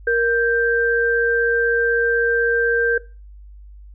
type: tone pair together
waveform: sine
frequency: 468 / 1574 Hz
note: A#4 / G6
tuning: +7 / +7 cents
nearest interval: octave + major sixth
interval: 2100 cents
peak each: -17 / -18 dBFS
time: 0.07-2.98 s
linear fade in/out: 5 ms
effects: noise-tail reverb RT60 0.3 s tail -19 dB re dry + added 50 Hz sine -38 dBFS peak until 3.94 s